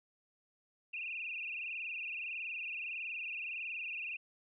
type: tone with frequency modulation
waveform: sine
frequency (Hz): 2587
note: E7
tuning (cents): -33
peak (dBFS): -38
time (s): 0.93-4.17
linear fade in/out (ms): 10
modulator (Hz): 21.6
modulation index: 8
effects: none